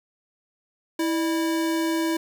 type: tone pair together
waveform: square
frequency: 326.9 / 601.6 Hz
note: E4 / D5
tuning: -14 / +42 cents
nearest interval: major seventh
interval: 1056 cents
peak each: -23 / -34 dBFS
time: 0.99-2.17 s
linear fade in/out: 5 ms
effects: 9-bit